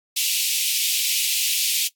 pink high-pass noise, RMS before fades -22 dBFS, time 0.16-1.88 s, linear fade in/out 10 ms, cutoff 2500 Hz, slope 48 dB/octave, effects noise-tail reverb RT60 0.1 s tail -17 dB re dry + AAC 64 kbps

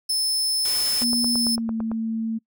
sawtooth tone, 5250 Hz, E8, 8 cents flat, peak -18 dBFS, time 0.09-1.56 s, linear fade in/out 10 ms
white noise, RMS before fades -32 dBFS, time 0.65-1.04 s, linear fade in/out 2 ms
sine tone with pitch glide, 238.9 to 224.2 Hz, A#3 to A3, +43 to +33 cents, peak -23 dBFS, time 1.01-2.39 s, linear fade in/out 20 ms, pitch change -110 cents, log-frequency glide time 1.34-1.73 s
click train, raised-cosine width 1 ms, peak -19 dBFS, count 9, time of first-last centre 1.02-1.916 s, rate 8.93 Hz
effects noise-tail reverb RT60 0.1 s tail -25 dB re dry

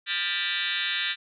sine tone with frequency modulation, 2704 Hz, E7, 43 cents sharp, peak -25 dBFS, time 0.06-1.16 s, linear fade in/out 50 ms, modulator 186 Hz, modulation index 6.4, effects none

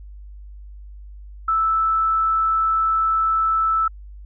sine tone, 1316 Hz, E6, 3 cents flat, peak -16 dBFS, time 1.48-3.88 s, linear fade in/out 5 ms, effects added 50 Hz sine -36 dBFS peak until 4.25 s

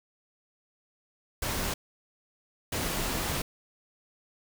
pink noise bursts at uneven times, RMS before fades -31 dBFS, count 2, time 1.42-1.74 / 2.72-3.42 s, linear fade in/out 5 ms, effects none

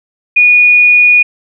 sine tone, 2455 Hz, D#7, 24 cents flat, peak -3 dBFS, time 0.36-1.23 s, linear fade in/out 10 ms, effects none

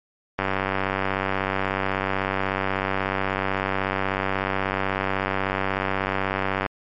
click train, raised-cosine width 0.5 ms, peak -8 dBFS, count 605, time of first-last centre 0.39-6.662 s, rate 96.3 Hz, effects MP3 48 kbps

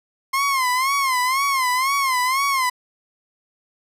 30% pulse tone with vibrato, 1056 Hz, C6, 16 cents sharp, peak -15 dBFS, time 0.33-2.7 s, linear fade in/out 10 ms, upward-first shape sine, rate 2 Hz, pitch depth 110 cents each way, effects resampled to 32000 Hz

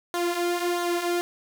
sawtooth tone with flanger, 349.2 Hz, F4, in tune, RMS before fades -26 dBFS, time 0.14-1.21 s, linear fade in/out 0 ms, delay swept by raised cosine 0.38 to 3.98 ms, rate 1.5 Hz, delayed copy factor -0.6, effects none

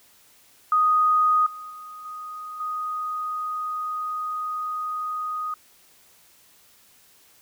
sine tone with level steps, 1244.5 Hz, D#6, in tune, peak -16 / -35 / -37 / -33 / -26 dBFS, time 0.72-5.54 s, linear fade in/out 2 ms, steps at 1.46 / 1.7 / 2.05 / 2.6 s, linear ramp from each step 5 ms, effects white hiss -56 dBFS RMS until 7.41 s

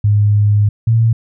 sine tone pair in turn, 103.83 / 113.87 Hz, G#2 / A#2, 0 / -40 cents, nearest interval major second, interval 160 cents, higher second, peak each -8 dBFS, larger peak neither, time 0.04-0.69 / 0.87-1.13 s, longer first, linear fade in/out 5 ms, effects none

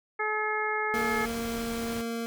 harmonic tone, 428 Hz, A4, 48 cents flat, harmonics 1 / 2 / 3 / 4 / 5, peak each -33 / -33 / -33 / -33 / -33 dBFS, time 0.19-1.26 s, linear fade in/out 10 ms
25% pulse tone, 231.1 Hz, A#3, 15 cents flat, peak -27 dBFS, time 0.94-2.26 s, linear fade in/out 0 ms
pink noise, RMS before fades -40 dBFS, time 0.94-2.02 s, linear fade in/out 10 ms
effects none

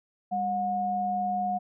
sine tone pair together, 200 / 724.5 Hz, G3 / F#5, +35 / -37 cents, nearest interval octave + minor seventh, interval 2228 cents, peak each -34 / -26 dBFS, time 0.31-1.59 s, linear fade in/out 20 ms, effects none

